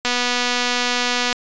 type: click train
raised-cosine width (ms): 0.2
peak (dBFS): -3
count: 314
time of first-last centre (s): 0.05-1.328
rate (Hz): 245
effects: resampled to 16000 Hz